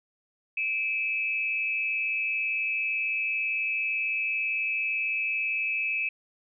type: tone pair together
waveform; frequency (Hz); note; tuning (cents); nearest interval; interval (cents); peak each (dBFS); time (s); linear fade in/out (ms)
sine; 2349 / 2587; D7 / E7; 0 / -33; major second; 167; -31 / -27; 0.57-6.09; 5
effects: none